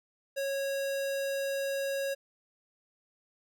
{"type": "tone", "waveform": "square", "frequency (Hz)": 550, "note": "C#5", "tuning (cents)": -14, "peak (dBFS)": -31, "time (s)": [0.36, 2.15], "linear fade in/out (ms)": 20, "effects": []}